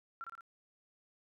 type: tone with echo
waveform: sine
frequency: 1362 Hz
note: F6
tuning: 44 cents flat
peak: -40 dBFS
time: 0.21-0.24 s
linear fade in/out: 0 ms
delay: 56 ms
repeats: 3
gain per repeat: -3 dB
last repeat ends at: 0.408 s
effects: none